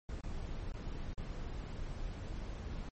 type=noise with dropouts; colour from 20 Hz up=brown; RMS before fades=-41 dBFS; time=0.09-2.89 s; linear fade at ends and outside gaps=2 ms; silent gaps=0.209-0.235 / 0.721-0.739 / 1.134-1.177 s; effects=MP3 32 kbps